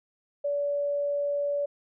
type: tone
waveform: sine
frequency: 574 Hz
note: D5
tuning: 40 cents flat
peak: -25 dBFS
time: 0.44-1.66 s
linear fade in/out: 10 ms
effects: none